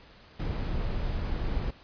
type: noise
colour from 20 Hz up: brown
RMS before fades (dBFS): -30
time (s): 0.39-1.71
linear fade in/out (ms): 10
effects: pink hiss -54 dBFS RMS until 1.83 s + resampled to 11025 Hz